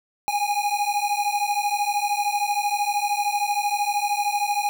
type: beating tone pair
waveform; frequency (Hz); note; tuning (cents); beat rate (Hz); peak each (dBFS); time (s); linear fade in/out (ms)
square; 815 / 828; G#5 / G#5; -33 / -5; 13; -25; 0.28-4.69; 0
effects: none